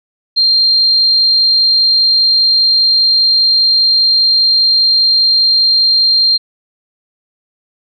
sine tone, 4185 Hz, C8, in tune, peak -7 dBFS, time 0.36-6.38 s, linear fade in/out 20 ms, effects none

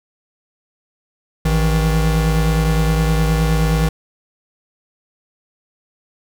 square tone pair together, 56.11 / 158.7 Hz, A1 / D#3, +35 / +35 cents, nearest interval octave + tritone, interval 1800 cents, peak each -17 dBFS, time 1.45-3.89 s, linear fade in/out 5 ms, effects none

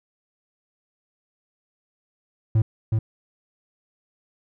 triangle tone with echo, 110 Hz, A2, in tune, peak -13 dBFS, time 2.55-2.62 s, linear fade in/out 5 ms, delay 370 ms, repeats 1, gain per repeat -3 dB, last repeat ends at 2.99 s, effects none

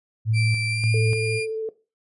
sine tone with tremolo, 110.7 Hz, A2, 11 cents sharp, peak -18 dBFS, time 0.25-1.41 s, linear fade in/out 50 ms, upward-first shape square, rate 1.7 Hz, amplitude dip 55%
35% pulse tone with pitch glide, 2342 to 2405 Hz, D7 to D7, -5 to +41 cents, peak -24 dBFS, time 0.33-1.47 s, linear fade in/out 50 ms, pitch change +46 cents, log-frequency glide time 0.67-0.92 s
sine tone with vibrato, 441.4 Hz, A4, 5 cents sharp, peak -24 dBFS, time 0.94-1.69 s, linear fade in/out 2 ms, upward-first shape square, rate 14 Hz, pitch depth 9 cents each way
effects noise-tail reverb RT60 0.3 s tail -17 dB re dry + resampled to 24000 Hz

